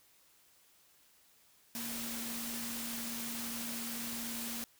sine tone in noise, 233.1 Hz, A#3, in tune, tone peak -43 dBFS, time 1.75-4.64 s, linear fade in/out 0 ms, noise white, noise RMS -41 dBFS, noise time 1.75-4.64 s, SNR -5 dB, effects white hiss -66 dBFS RMS until 4.79 s

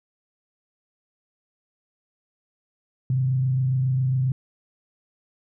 sine tone with frequency modulation, 130.1 Hz, C3, 9 cents flat, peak -19 dBFS, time 3.1-4.32 s, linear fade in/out 2 ms, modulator 27.3 Hz, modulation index 0.3, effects none

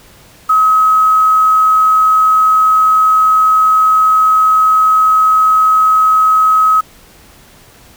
sine tone with quantisation, 1275 Hz, D#6, 42 cents sharp, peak -6 dBFS, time 0.49-6.81 s, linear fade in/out 10 ms, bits 5, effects pink hiss -42 dBFS RMS until 7.96 s

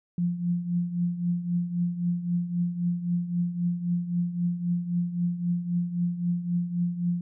sine tone with tremolo, 174.6 Hz, F3, in tune, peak -21 dBFS, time 0.18-7.21 s, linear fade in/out 2 ms, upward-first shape triangle, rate 3.8 Hz, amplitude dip 75%, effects none

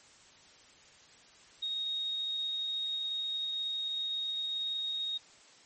sine tone, 3742 Hz, A#7, 6 cents sharp, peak -32 dBFS, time 1.62-5.18 s, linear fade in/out 10 ms, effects white hiss -58 dBFS RMS until 5.65 s + MP3 32 kbps

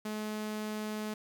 sawtooth tone, 213.7 Hz, G#3, 50 cents sharp, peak -31 dBFS, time 0.05-1.14 s, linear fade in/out 5 ms, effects 10-bit

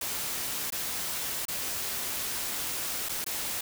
white noise with dropouts, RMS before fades -33 dBFS, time 0.01-3.61 s, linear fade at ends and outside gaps 5 ms, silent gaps 0.704-0.722 / 1.454-1.482 / 3.088-3.092 / 3.244-3.263 s, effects none

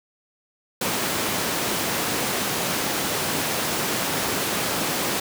pink high-pass noise, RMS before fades -25 dBFS, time 0.81-5.2 s, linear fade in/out 5 ms, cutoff 180 Hz, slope 12 dB/octave, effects none

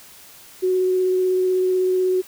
sine tone with vibrato, 370 Hz, F#4, in tune, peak -16 dBFS, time 0.62-2.22 s, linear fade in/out 20 ms, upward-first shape triangle, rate 16 Hz, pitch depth 12 cents each way, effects white hiss -45 dBFS RMS until 2.27 s

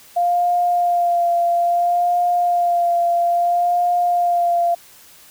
sine tone with vibrato, 698 Hz, F5, 1 cent flat, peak -14 dBFS, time 0.16-4.75 s, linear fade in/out 10 ms, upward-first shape sine, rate 0.6 Hz, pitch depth 20 cents each way, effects white hiss -46 dBFS RMS until 5.3 s

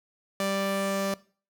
sawtooth tone pair together, 196.05 / 588 Hz, G3 / D5, 0 / +2 cents, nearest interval octave + perfect fifth, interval 1902 cents, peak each -26 / -26 dBFS, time 0.4-1.14 s, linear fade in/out 2 ms, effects noise-tail reverb RT60 0.4 s tail -20 dB re dry

